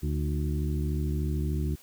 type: harmonic tone with a mistuned harmonic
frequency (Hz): 73.42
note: D2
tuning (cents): 0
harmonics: 1 / 2 / 3 / 4 / 5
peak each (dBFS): -28 / -31 / -37 / -38 / -40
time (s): 0.02-1.76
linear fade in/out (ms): 20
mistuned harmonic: 4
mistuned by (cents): +58
effects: white hiss -55 dBFS RMS until 1.82 s